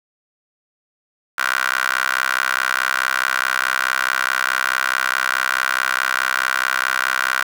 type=tone with high-pass filter; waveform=15% pulse; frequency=64.7 Hz; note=C2; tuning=19 cents flat; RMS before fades=-20 dBFS; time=1.38-7.43 s; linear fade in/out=5 ms; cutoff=1400 Hz; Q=4.7; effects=7-bit